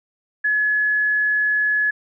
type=tone; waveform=sine; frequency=1700 Hz; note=G#6; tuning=40 cents sharp; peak=-16 dBFS; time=0.44-1.91 s; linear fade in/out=10 ms; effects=none